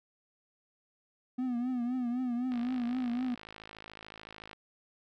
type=tone with vibrato; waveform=triangle; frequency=246.9 Hz; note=B3; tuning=in tune; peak=-28 dBFS; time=1.38-3.35 s; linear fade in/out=10 ms; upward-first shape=triangle; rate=3.9 Hz; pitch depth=92 cents each way
type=click train; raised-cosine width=0.3 ms; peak=-30 dBFS; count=109; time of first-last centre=2.52-4.531 s; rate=53.7 Hz
effects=none